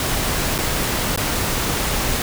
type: noise with dropouts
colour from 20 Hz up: pink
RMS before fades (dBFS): -21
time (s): 0-2.22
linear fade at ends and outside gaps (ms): 1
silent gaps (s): 0.581-0.586 / 1.161-1.175
effects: none